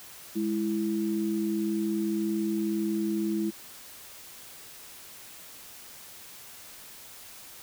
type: tone pair together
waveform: sine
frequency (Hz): 208.3 / 330.2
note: G#3 / E4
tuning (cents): +5 / +3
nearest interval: minor sixth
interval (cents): 798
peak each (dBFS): -29 / -28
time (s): 0.35-3.51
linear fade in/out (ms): 20
effects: white hiss -47 dBFS RMS until 7.62 s